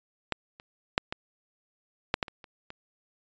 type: clicks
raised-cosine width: 0.3 ms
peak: -11 / -30 / -6 / -16 / -7 / -11 / -25 / -30 / -25 dBFS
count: 9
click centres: 0.323 / 0.599 / 0.979 / 1.125 / 2.141 / 2.228 / 2.282 / 2.442 / 2.704 s
effects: resampled to 16000 Hz